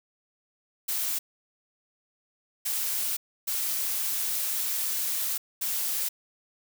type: noise bursts at uneven times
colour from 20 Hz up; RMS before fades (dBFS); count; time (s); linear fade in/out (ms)
blue; -29; 4; 0.88-1.19 / 2.65-3.17 / 3.47-5.38 / 5.61-6.09; 10
effects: none